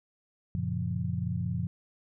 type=chord; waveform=sine; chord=Gb major seventh; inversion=none; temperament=equal with one note detuned; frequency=92.82 / 116.54 / 138.59 / 174.61 Hz; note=Gb2 / Bb2 / Db3 / F3; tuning=+6 / 0 / 0 / 0 cents; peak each=-34 / -34 / -36 / -33 dBFS; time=0.55-1.67 s; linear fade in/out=0 ms; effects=none